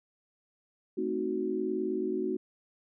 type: chord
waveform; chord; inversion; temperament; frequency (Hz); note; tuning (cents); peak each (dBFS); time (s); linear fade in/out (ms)
sine; A diminished seventh; none; equal; 220 / 261.6 / 311.1 / 370; A3 / C4 / Eb4 / Gb4; 0 / 0 / 0 / 0; -37 / -37 / -35 / -31; 0.97-2.37; 10
effects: none